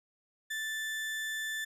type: tone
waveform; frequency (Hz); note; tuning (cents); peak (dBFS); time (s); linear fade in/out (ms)
35% pulse; 1760; A6; 0; -32; 0.5-1.65; 10
effects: resampled to 32000 Hz